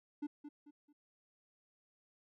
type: tone with echo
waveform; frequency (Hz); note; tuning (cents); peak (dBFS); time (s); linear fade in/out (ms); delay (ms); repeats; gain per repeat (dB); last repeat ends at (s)
triangle; 293.7; D4; 0; -35; 0.22-0.27; 10; 220; 3; -9; 0.93
effects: none